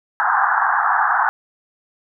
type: band-pass noise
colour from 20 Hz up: pink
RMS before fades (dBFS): -17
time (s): 0.2-1.29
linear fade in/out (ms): 0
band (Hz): 750 to 1700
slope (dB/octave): 96
effects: none